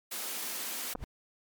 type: high-pass noise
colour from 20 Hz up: white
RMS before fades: -37 dBFS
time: 0.11-0.94 s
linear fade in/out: 10 ms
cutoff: 190 Hz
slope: 96 dB/octave
type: noise with exponential growth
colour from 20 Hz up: brown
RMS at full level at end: -32 dBFS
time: 0.93-1.04 s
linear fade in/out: 0 ms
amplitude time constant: 22 ms
type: clicks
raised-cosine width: 1 ms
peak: -23 dBFS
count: 2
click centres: 0.952 / 0.956 s
effects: MP3 96 kbps